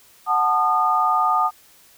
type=chord; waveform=sine; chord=D# diminished; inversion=first; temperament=equal with one note detuned; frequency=740 / 880 / 1221.7 Hz; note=F#5 / A5 / D#6; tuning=0 / 0 / -32 cents; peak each=-22 / -22 / -18 dBFS; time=0.26-1.51 s; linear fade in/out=50 ms; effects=white hiss -52 dBFS RMS until 1.97 s